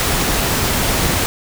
pink noise, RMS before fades -17 dBFS, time 0-1.26 s, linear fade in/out 0 ms, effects none

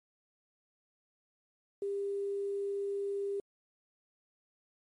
sine tone with quantisation, 399.5 Hz, G4, 33 cents sharp, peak -32 dBFS, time 1.82-3.4 s, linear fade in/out 2 ms, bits 10, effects MP3 48 kbps

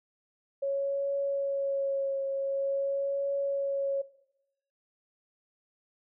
sine tone with vibrato, 552 Hz, C#5, 7 cents flat, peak -27 dBFS, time 0.62-4.02 s, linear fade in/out 10 ms, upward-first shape triangle, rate 0.46 Hz, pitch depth 21 cents each way, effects noise-tail reverb RT60 0.8 s tail -17 dB re dry

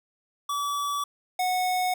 square tone pair in turn, 1148 / 733.5 Hz, D6 / F#5, -40 / -15 cents, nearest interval minor sixth, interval 775 cents, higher first, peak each -27 / -24 dBFS, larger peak second, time 0.49-1.04 / 1.39-1.94 s, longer neither, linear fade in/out 5 ms, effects none

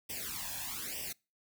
white noise with flanger, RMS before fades -40 dBFS, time 0.09-1.13 s, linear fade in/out 10 ms, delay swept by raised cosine 0.36 to 1.21 ms, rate 1.1 Hz, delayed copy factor +1, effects noise-tail reverb RT60 0.3 s tail -26 dB re dry

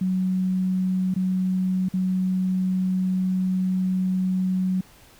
sine tone with dropouts, 185.8 Hz, F#3, 7 cents sharp, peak -20 dBFS, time 0.01-4.81 s, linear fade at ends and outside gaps 5 ms, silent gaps 1.141-1.161 / 1.887-1.937 s, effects pink hiss -52 dBFS RMS until 5.19 s

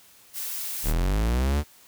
blue noise, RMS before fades -32 dBFS, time 0.33-0.94 s, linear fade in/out 50 ms
45% pulse linear sweep, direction up, 34.66 to 75.8 Hz, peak -21 dBFS, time 0.83-1.64 s, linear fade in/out 50 ms
effects white hiss -54 dBFS RMS until 1.87 s

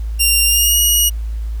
10% pulse tone with pitch glide, 2781 to 2897 Hz, F7 to F#7, -8 to -37 cents, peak -3 dBFS, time 0.19-1.1 s, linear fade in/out 20 ms, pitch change +71 cents, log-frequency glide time 0.45-0.79 s, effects added 55 Hz sine -19 dBFS peak until 1.6 s + pink hiss -48 dBFS RMS until 1.6 s

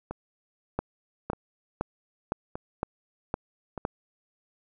two click trains, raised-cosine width 1 ms, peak -20 / -13 dBFS, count 4 / 7, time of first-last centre 0.11-3.777 / 0.79-3.851 s, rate 0.818 / 1.96 Hz, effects none

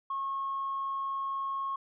sine tone, 1089 Hz, C#6, 31 cents flat, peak -30 dBFS, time 0.1-1.76 s, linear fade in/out 5 ms, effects tanh soft clip ceiling -26 dBFS

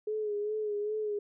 sine tone with vibrato, 421.5 Hz, G#4, 26 cents sharp, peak -30 dBFS, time 0.07-1.19 s, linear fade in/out 5 ms, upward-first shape sine, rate 2.5 Hz, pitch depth 44 cents each way, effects none

